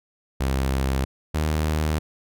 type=tone pair in turn; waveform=sawtooth; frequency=66.6 / 77.19 Hz; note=C2 / D#2; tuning=+31 / -13 cents; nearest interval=minor third; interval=256 cents; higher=second; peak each=-17 dBFS; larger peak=neither; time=0.4-1.05 / 1.34-1.99 s; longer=neither; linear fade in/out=10 ms; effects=none